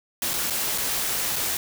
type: noise with dropouts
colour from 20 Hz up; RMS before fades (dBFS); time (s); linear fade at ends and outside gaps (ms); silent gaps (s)
white; -26; 0.22-1.57; 1; 0.334-0.338 / 0.5-0.506 / 0.778-0.782 / 1.359-1.363
effects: none